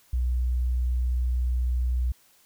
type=tone; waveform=sine; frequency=61.74 Hz; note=B1; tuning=in tune; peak=-22 dBFS; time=0.13-2.12 s; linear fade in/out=5 ms; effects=white hiss -60 dBFS RMS until 2.45 s